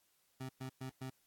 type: tone bursts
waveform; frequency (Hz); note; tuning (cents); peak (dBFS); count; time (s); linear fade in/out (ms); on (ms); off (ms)
25% pulse; 130.81; C3; 0; -38; 4; 0.4-1.102; 10; 93; 110
effects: white hiss -75 dBFS RMS until 1.26 s + AAC 64 kbps